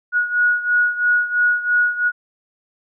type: beating tone pair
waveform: sine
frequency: 1454 / 1457 Hz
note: F#6 / F#6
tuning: -31 / -27 cents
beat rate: 3 Hz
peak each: -16 / -20 dBFS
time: 0.12-2.12 s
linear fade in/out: 50 ms
effects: none